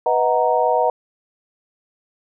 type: chord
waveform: sine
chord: B major seventh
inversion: none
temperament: equal with one note detuned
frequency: 493.9 / 631.7 / 740 / 932.3 Hz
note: B4 / D#5 / F#5 / A#5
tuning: 0 / +26 / 0 / 0 cents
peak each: -20 dBFS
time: 0.06-0.9 s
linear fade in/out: 2 ms
effects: none